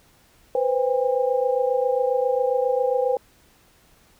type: tone cluster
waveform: sine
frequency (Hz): 492.6 / 520 / 806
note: B4 / C5 / G5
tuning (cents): -5 / -11 / +48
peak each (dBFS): -22 / -22 / -27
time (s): 0.55-3.17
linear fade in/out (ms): 2
effects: pink hiss -57 dBFS RMS until 4.19 s